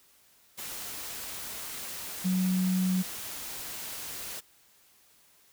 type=tone in noise; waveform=sine; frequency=185 Hz; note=F#3; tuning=in tune; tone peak=-24 dBFS; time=2.24-3.03 s; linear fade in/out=20 ms; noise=white; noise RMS=-39 dBFS; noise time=0.57-4.41 s; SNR=+12 dB; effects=white hiss -62 dBFS RMS until 5.52 s